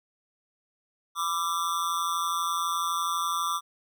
square tone with amplitude modulation, 1174.7 Hz, D6, in tune, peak -23 dBFS, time 1.15-3.61 s, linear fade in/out 50 ms, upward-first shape sine, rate 172 Hz, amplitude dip 85%, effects none

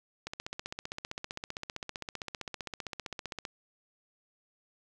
click train, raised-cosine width 0.2 ms, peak -20 dBFS, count 50, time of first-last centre 0.27-3.452 s, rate 15.4 Hz, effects none

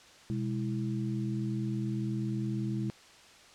sine tone cluster, 125.8 / 205.9 / 327.4 Hz, B2 / G#3 / E4, +32 / -15 / -12 cents, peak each -33 / -34 / -38 dBFS, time 0.3-2.9 s, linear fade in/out 0 ms, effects white hiss -55 dBFS RMS until 3.54 s + low-pass 6000 Hz 12 dB/octave

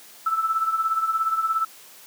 sine tone with tremolo, 1318.5 Hz, E6, in tune, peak -17 dBFS, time 0.26-1.65 s, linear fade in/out 5 ms, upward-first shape triangle, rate 17 Hz, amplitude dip 75%, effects white hiss -47 dBFS RMS until 2.06 s + high-pass 200 Hz 12 dB/octave

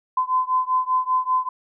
sine beating tone pair, 1020 / 1025.1 Hz, C6 / C6, -44 / -36 cents, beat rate 5.1 Hz, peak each -21 / -22 dBFS, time 0.17-1.49 s, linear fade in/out 5 ms, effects none

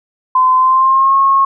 sine tone with pitch glide, 1027 to 1088.1 Hz, C6 to C#6, -33 to -33 cents, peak -7 dBFS, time 0.35-1.45 s, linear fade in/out 5 ms, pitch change +100 cents, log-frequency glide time 0.56-1.16 s, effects none

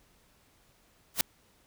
white noise with exponential growth, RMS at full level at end -20 dBFS, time 1.14-1.21 s, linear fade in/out 2 ms, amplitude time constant 15 ms, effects pink hiss -65 dBFS RMS until 1.66 s

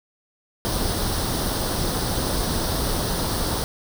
pink noise with comb filter, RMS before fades -24 dBFS, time 0.65-3.64 s, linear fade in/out 0 ms, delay 0.21 ms, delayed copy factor +0.65, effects none

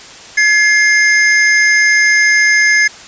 square tone pair together, 1699.1 / 2109 Hz, G#6 / C7, +39 / +13 cents, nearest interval major third, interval 374 cents, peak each -11 dBFS, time 0.37-2.88 s, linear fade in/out 10 ms, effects white hiss -34 dBFS RMS until 3.07 s + resampled to 16000 Hz

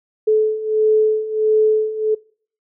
sine beating tone pair, 431.6 / 433.1 Hz, A4 / A4, -33 / -27 cents, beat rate 1.5 Hz, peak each -19 / -15 dBFS, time 0.27-2.15 s, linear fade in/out 10 ms, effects noise-tail reverb RT60 0.5 s tail -24 dB re dry

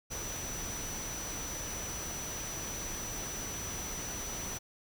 sine tone in noise, 5930 Hz, F#8, 3 cents sharp, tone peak -40 dBFS, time 0.1-4.59 s, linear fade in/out 20 ms, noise pink, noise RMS -41 dBFS, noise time 0.1-4.59 s, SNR -2 dB, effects none

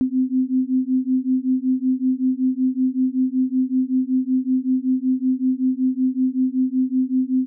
sine beating tone pair, 255.5 / 260.8 Hz, C4 / C4, -41 / -5 cents, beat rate 5.3 Hz, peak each -20 dBFS, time 0.01-7.46 s, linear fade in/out 0 ms, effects none

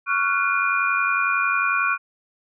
sine tone cluster, 1118 / 1388 / 1479 / 2419 Hz, C#6 / F6 / F#6 / D#7, +14 / -11 / -1 / -49 cents, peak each -24 dBFS, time 0.06-1.98 s, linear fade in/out 50 ms, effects none

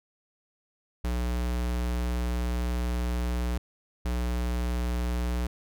square tone pair in turn, 60.4 / 60.4 Hz, B1 / B1, -38 / -38 cents, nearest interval unison, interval 0 cents, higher neither, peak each -27 dBFS, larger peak neither, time 1.04-3.58 / 4.05-5.47 s, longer first, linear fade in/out 5 ms, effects none

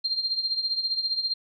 sine tone with tremolo, 4186 Hz, C8, in tune, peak -21 dBFS, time 0.04-1.34 s, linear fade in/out 10 ms, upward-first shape triangle, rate 15 Hz, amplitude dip 80%, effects none

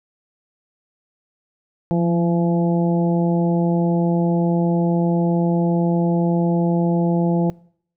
harmonic tone with a mistuned harmonic, 170.1 Hz, F3, 45 cents flat, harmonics 1 / 2 / 3 / 4 / 5, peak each -17 / -23 / -27 / -29 / -31 dBFS, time 1.91-7.5 s, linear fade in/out 0 ms, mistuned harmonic 1, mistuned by +23 cents, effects noise-tail reverb RT60 0.6 s tail -23 dB re dry

